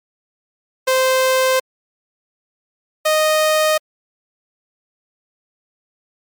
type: tone pair in turn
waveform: sawtooth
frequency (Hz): 520 / 620.2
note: C5 / D#5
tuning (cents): -11 / -6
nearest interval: minor third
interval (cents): 305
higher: second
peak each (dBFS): -9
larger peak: neither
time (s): 0.87-1.6 / 3.05-3.78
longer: neither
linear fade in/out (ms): 10
effects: MP3 96 kbps